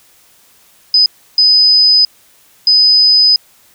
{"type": "tone bursts at uneven times", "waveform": "sine", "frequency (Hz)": 5010, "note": "D#8", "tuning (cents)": 11, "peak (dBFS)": -5, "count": 3, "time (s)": [[0.94, 1.06], [1.38, 2.05], [2.67, 3.36]], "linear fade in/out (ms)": 2, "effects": ["white hiss -48 dBFS RMS until 3.74 s"]}